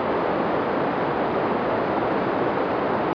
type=band-pass noise; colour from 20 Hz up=pink; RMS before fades=-23 dBFS; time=0-3.13 s; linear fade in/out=0 ms; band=290 to 1000 Hz; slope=12 dB/octave; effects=resampled to 11025 Hz